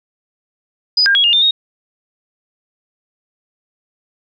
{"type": "tone with pitch steps", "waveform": "sine", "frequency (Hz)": [4962, 1604, 3318, 2830, 3605, 3742], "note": ["D#8", "G6", "G#7", "F7", "A7", "A#7"], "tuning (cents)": [-6, 39, -2, 22, 41, 6], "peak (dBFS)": -9, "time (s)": [0.97, 1.51], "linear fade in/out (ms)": 5, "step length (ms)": 90, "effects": []}